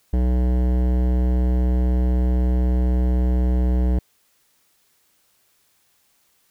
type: tone with hard clipping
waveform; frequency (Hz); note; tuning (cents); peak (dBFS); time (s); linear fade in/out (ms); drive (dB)
sine; 62; B1; +7; -18; 0.13-3.99; 5; 16
effects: white hiss -63 dBFS RMS until 6.5 s